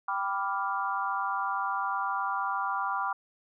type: chord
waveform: sine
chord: G dominant seventh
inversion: none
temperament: equal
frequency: 784 / 987.8 / 1174.7 / 1396.9 Hz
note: G5 / B5 / D6 / F6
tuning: 0 / 0 / 0 / 0 cents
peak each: -34 / -33 / -32 / -35 dBFS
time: 0.08-3.13 s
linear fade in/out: 5 ms
effects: none